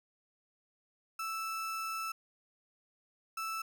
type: tone bursts at uneven times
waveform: 35% pulse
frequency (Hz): 1318.5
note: E6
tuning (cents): 0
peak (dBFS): -34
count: 2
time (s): 1.19-2.12 / 3.37-3.62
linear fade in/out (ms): 5
effects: none